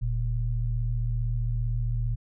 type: tone pair together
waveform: sine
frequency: 41.2 / 116.54 Hz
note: E1 / A#2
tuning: 0 / 0 cents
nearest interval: octave + tritone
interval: 1800 cents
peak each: -27 dBFS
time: 0.01-2.16 s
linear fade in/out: 20 ms
effects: none